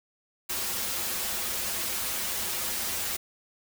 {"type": "noise with comb filter", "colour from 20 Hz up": "white", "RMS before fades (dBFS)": -31, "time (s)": [0.49, 3.17], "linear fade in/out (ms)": 10, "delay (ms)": 6.8, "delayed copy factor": -1, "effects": []}